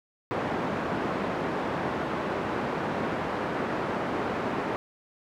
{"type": "band-pass noise", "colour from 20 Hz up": "pink", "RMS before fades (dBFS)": -30, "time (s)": [0.31, 4.76], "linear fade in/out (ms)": 0, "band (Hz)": [200, 1400], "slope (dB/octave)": 12, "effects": []}